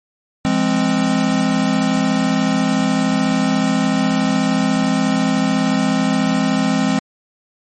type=chord; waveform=square; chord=F minor; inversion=none; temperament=equal with one note detuned; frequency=171.12 / 207.7 / 261.6 Hz; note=F3 / Ab3 / C4; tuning=-35 / 0 / 0 cents; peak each=-22 / -19 / -18 dBFS; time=0.45-6.99 s; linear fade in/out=0 ms; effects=MP3 32 kbps